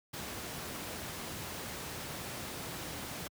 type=noise; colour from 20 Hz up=pink; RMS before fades=-41 dBFS; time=0.13-3.28 s; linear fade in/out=10 ms; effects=high-pass 80 Hz 12 dB/octave